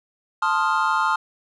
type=chord; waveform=triangle; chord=F dominant seventh; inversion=first; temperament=equal; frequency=880 / 1046.5 / 1244.5 / 1396.9 Hz; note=A5 / C6 / Eb6 / F6; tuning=0 / 0 / 0 / 0 cents; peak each=-22 dBFS; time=0.42-1.16 s; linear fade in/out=5 ms; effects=resampled to 24000 Hz